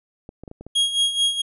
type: clicks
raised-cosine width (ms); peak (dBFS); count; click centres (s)
2; -24; 6; 0.291 / 0.436 / 0.478 / 0.514 / 0.61 / 0.666
type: tone with tremolo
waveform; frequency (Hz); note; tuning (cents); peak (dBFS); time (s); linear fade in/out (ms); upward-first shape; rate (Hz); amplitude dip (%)
45% pulse; 3280; G#7; -22; -15; 0.75-1.42; 10; sine; 4.6; 70
effects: resampled to 24000 Hz